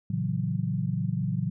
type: chord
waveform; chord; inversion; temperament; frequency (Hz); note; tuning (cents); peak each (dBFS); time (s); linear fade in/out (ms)
sine; F# dominant seventh; first; equal with one note detuned; 114.47 / 138.59 / 164.81 / 185; A#2 / C#3 / E3 / F#3; -31 / 0 / 0 / 0; -31; 0.1-1.5; 5
effects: none